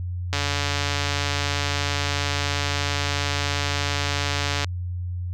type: click train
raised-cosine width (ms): 0.2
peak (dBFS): -7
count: 618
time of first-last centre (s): 0.33-4.645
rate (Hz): 143
effects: added 89 Hz sine -26 dBFS peak until 5.33 s